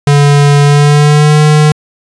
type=tone with pitch glide; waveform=square; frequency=143.8 to 151.39 Hz; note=D3 to D#3; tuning=-36 to -47 cents; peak=-4 dBFS; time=0.07-1.72 s; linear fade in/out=2 ms; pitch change=+89 cents; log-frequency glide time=0.63-1.41 s; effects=resampled to 22050 Hz